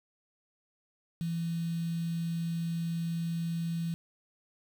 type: tone with quantisation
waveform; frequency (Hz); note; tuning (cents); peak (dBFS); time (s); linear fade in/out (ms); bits
sine; 167.2; E3; +25; -30; 1.21-3.94; 0; 8
effects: none